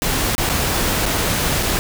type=noise with dropouts; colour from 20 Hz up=pink; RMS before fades=-19 dBFS; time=0.02-1.79 s; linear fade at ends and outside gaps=0 ms; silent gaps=0.351-0.38 / 0.492-0.497 / 1.056-1.062 / 1.627-1.631 s; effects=none